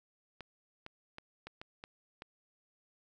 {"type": "clicks", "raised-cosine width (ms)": 0.3, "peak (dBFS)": -29, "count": 7, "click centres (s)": [0.407, 0.864, 1.184, 1.47, 1.615, 1.839, 2.221], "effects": []}